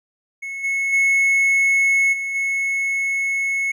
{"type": "tone with level steps", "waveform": "triangle", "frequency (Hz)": 2191, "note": "C#7", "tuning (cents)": -21, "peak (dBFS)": [-25, -17, -12, -21, -17], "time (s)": [0.42, 3.72], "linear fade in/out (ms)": 10, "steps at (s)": [0.63, 0.92, 2.12, 2.34], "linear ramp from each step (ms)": 20, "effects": []}